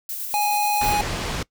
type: noise with tremolo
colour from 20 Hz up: violet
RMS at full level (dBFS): -29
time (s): 0.09-0.93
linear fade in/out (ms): 2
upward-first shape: square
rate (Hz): 9.3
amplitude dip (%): 25
type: tone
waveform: square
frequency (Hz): 830.6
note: G#5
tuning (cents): 0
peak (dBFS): -20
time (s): 0.34-1.01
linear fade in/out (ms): 0
type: low-pass noise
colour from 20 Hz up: pink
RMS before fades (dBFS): -27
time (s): 0.81-1.43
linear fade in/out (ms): 5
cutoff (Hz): 6300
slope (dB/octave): 12
effects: noise-tail reverb RT60 0.1 s tail -22 dB re dry